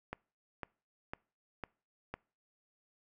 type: click train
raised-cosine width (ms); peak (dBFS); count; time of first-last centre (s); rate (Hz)
0.5; -24; 5; 0.13-2.14; 1.99
effects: noise-tail reverb RT60 0.4 s tail -25 dB re dry